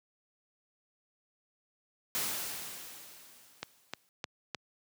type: noise with exponential decay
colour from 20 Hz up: white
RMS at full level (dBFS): -32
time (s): 2.15-4.09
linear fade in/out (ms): 0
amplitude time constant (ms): 420
type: click train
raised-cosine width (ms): 0.2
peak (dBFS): -18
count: 4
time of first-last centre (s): 3.63-4.547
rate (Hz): 3.27
effects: high-pass 100 Hz 12 dB/octave